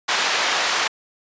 pink band-pass noise, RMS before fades -21 dBFS, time 0.08-0.88 s, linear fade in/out 10 ms, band 870 to 5700 Hz, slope 12 dB/octave, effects resampled to 16000 Hz

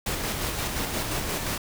pink noise with tremolo, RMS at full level -28 dBFS, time 0.06-1.58 s, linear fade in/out 5 ms, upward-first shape square, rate 5.7 Hz, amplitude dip 30%, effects none

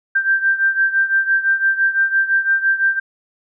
sine beating tone pair, 1573 / 1578.9 Hz, G6 / G6, +6 / +12 cents, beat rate 5.9 Hz, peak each -15 / -19 dBFS, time 0.15-3 s, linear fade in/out 10 ms, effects none

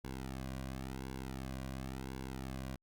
sawtooth tone with flanger, 65.7 Hz, C2, 8 cents sharp, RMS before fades -43 dBFS, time 0.04-2.76 s, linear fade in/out 5 ms, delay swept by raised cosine 1.6 to 2.3 ms, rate 0.94 Hz, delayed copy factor -0.9, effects Opus 48 kbps

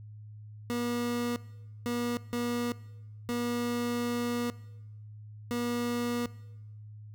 30% pulse tone bursts at uneven times, 240 Hz, B3, 49 cents flat, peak -27 dBFS, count 5, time 0.7-1.36 / 1.86-2.17 / 2.33-2.72 / 3.29-4.5 / 5.51-6.26 s, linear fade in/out 0 ms, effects noise-tail reverb RT60 1.0 s tail -20 dB re dry + added 106 Hz sine -44 dBFS peak until 7.14 s

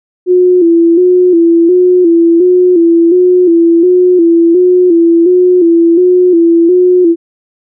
sine tone with vibrato, 348.6 Hz, F4, 3 cents flat, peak -3 dBFS, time 0.26-7.16 s, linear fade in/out 50 ms, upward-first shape square, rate 1.4 Hz, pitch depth 66 cents each way, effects none

